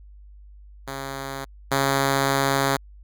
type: tone pair in turn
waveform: 5% pulse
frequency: 136.4 / 137.27 Hz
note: C#3 / C#3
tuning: -28 / -17 cents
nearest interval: unison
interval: 11 cents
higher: second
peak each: -19 / -8 dBFS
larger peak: second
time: 0.87-1.45 / 1.71-2.77 s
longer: second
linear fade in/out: 10 ms
effects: added 50 Hz sine -43 dBFS peak until 3.03 s